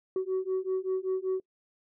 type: beating tone pair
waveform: sine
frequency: 373.4 / 378.6 Hz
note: F#4 / F#4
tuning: +16 / +40 cents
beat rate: 5.2 Hz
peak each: -29 dBFS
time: 0.16-1.4 s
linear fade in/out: 2 ms
effects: noise-tail reverb RT60 0.1 s tail -24 dB re dry + tanh soft clip ceiling -24 dBFS